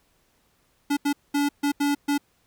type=tone bursts at uneven times; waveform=square; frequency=286.9 Hz; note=D4; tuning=40 cents flat; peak=-21 dBFS; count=6; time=0.9-0.97 / 1.05-1.13 / 1.34-1.49 / 1.63-1.72 / 1.8-1.95 / 2.08-2.18 s; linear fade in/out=10 ms; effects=pink hiss -66 dBFS RMS until 2.46 s